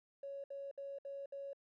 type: tone bursts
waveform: triangle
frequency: 556 Hz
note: C#5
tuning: 5 cents sharp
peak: -39 dBFS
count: 5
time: 0.23-1.532 s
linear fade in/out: 5 ms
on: 210 ms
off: 63 ms
effects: tanh soft clip ceiling -41 dBFS